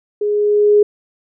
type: tone with level ramp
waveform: sine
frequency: 415.7 Hz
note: G#4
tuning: 2 cents sharp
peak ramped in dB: -15 to -6 dBFS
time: 0.21-0.83 s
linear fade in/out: 5 ms
effects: none